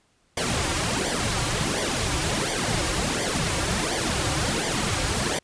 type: noise with flanger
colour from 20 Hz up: pink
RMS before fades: -25 dBFS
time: 0.37-5.39 s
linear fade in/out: 5 ms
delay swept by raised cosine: 0.74 to 4.74 ms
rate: 1.4 Hz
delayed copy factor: -0.75
effects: pink hiss -65 dBFS RMS until 5.43 s + resampled to 22050 Hz